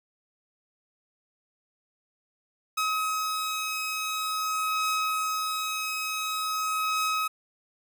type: beating tone pair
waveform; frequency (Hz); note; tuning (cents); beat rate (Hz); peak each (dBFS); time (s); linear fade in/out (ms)
sawtooth; 1273 / 1273.47; D#6 / D#6; +39 / +40; 0.47; -24 / -31; 2.77-7.28; 10
effects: none